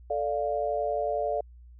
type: chord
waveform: sine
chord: D minor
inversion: second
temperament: equal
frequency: 440 / 587.3 / 698.5 Hz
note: A4 / D5 / F5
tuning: 0 / 0 / 0 cents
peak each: -32 / -29 / -30 dBFS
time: 0.1-1.41 s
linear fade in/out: 5 ms
effects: added 60 Hz sine -47 dBFS peak until 1.79 s